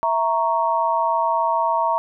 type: chord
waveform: sine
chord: A# diminished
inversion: second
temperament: equal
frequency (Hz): 659.3 / 932.3 / 1108.7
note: E5 / A#5 / C#6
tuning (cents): 0 / 0 / 0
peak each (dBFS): -23 / -19 / -24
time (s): 0.03-1.98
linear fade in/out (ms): 0
effects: none